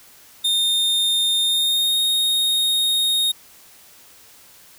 45% pulse tone with pitch glide, 3649 to 3719 Hz, A#7 to A#7, -38 to -5 cents, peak -16 dBFS, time 0.44-3.32 s, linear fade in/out 10 ms, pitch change +33 cents, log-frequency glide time 1.41-1.99 s, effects white hiss -48 dBFS RMS until 4.78 s

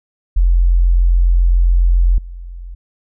sine tone with level steps, 43.65 Hz, F1, in tune, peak -8 / -27 dBFS, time 0.36-2.75 s, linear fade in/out 10 ms, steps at 2.18 s, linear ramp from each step 2 ms, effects none

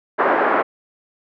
pink band-pass noise, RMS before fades -17 dBFS, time 0.18-0.63 s, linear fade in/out 20 ms, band 350 to 1600 Hz, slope 24 dB/octave, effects none

